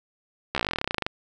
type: slowing click train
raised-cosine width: 0.3 ms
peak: -9 dBFS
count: 21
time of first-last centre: 0.55-1.065 s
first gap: 14 ms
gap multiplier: 1.06
effects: none